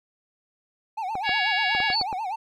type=tone with vibrato; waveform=triangle; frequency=812 Hz; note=G#5; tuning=39 cents flat; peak=-25 dBFS; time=0.97-2.36 s; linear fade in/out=10 ms; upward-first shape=sine; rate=8.2 Hz; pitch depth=190 cents each way
type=clicks; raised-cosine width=1 ms; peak=-19 dBFS; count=7; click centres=1.154 / 1.293 / 1.75 / 1.803 / 1.902 / 2.013 / 2.128 s
type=harmonic tone; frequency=560 Hz; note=C#5; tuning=18 cents sharp; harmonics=3 / 4 / 5 / 6 / 7 / 8 / 9; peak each=-26 / -27 / -29 / -36 / -33 / -37 / -40 dBFS; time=1.23-1.96 s; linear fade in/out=50 ms
type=tone; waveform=sine; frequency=4460 Hz; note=C#8; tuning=10 cents sharp; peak=-22 dBFS; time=1.92-2.03 s; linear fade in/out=10 ms
effects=none